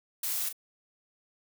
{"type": "noise with echo", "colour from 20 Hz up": "blue", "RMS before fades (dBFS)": -32, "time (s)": [0.23, 0.49], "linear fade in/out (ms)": 5, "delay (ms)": 38, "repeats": 1, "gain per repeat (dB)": -9, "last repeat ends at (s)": 0.528, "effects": []}